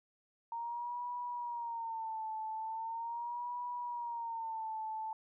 sine tone with vibrato, 923 Hz, A#5, 17 cents flat, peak -37 dBFS, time 0.52-5.13 s, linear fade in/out 2 ms, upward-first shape sine, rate 0.4 Hz, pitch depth 93 cents each way, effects none

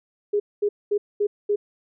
sine tone bursts, 412.2 Hz, G#4, 13 cents flat, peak -18 dBFS, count 5, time 0.33-1.56 s, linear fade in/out 10 ms, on 70 ms, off 220 ms, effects none

